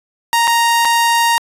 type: tone with dropouts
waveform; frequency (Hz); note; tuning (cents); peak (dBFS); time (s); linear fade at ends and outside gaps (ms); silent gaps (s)
sawtooth; 932.3; A#5; 0; -7; 0.33-1.38; 0; 0.473-0.477 / 0.849-0.853
effects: resampled to 32000 Hz